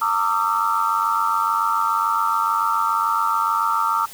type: tone cluster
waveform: sine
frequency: 909 / 1162 / 1249 / 1351 Hz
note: A#5 / D6 / D#6 / E6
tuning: -44 / -19 / +6 / +42 cents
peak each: -23 dBFS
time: 0.01-4.06 s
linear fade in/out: 10 ms
effects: white hiss -40 dBFS RMS until 4.13 s